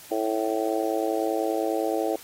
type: harmonic tone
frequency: 110 Hz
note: A2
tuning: in tune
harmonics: 3 / 4 / 5 / 6 / 7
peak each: -28 / -29 / -30 / -31 / -31 dBFS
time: 0.11-2.16 s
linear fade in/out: 5 ms
effects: white hiss -46 dBFS RMS until 2.23 s + AAC 48 kbps